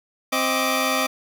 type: tone cluster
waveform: 15% pulse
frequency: 262.7 / 629 / 1174 Hz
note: C4 / D#5 / D6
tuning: +7 / +19 / -1 cents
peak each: -18 dBFS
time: 0.32-1.07 s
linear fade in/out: 10 ms
effects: none